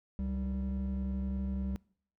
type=tone pair together; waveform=triangle; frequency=68.6 / 194.03 Hz; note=C#2 / G3; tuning=-17 / -17 cents; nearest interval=octave + tritone; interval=1800 cents; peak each=-31 / -32 dBFS; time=0.19-1.76 s; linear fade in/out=0 ms; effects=noise-tail reverb RT60 0.6 s tail -26 dB re dry + tanh soft clip ceiling -27 dBFS